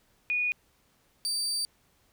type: tone pair in turn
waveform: sine / 30% pulse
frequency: 2460 / 4644 Hz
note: D#7 / D8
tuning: -20 / -20 cents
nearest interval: major seventh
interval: 1100 cents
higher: second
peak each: -25 dBFS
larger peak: neither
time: 0.3-0.52 / 1.25-1.65 s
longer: second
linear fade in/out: 0 ms
effects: pink hiss -67 dBFS RMS until 2.12 s